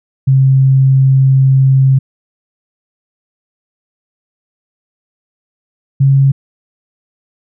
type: tone pair in turn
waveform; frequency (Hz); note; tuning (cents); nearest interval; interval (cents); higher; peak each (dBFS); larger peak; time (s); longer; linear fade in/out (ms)
sine; 133.7 / 136.67; C3 / C#3; +38 / -24; unison; 38; second; -5; neither; 0.27-1.99 / 6-6.32; first; 10
effects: none